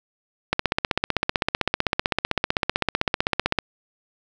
click train, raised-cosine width 0.3 ms, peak -3 dBFS, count 49, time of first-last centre 0.53-3.587 s, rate 15.7 Hz, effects none

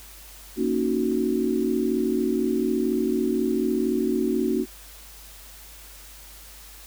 sine chord, D# minor seventh, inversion second, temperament equal, 233.1 / 277.2 / 311.1 / 370 Hz, A#3 / C#4 / D#4 / F#4, 0 / 0 / 0 / 0 cents, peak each -26 / -27 / -28 / -25 dBFS, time 0.56-4.66 s, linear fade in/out 50 ms, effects added 50 Hz sine -47 dBFS peak until 6.86 s + white hiss -46 dBFS RMS until 6.86 s

